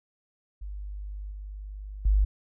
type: tone with level steps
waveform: sine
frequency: 50.2 Hz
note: G1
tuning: 42 cents sharp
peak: -34 / -36 / -18 dBFS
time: 0.61-2.25 s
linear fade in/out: 10 ms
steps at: 1.31 / 2.05 s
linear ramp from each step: 5 ms
effects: none